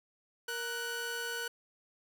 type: tone pair together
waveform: sawtooth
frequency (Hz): 468.1 / 1486.1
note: A#4 / F#6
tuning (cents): +7 / +7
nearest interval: octave + minor sixth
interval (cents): 2000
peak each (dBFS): -37 / -33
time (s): 0.48-1.48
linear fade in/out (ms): 5
effects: none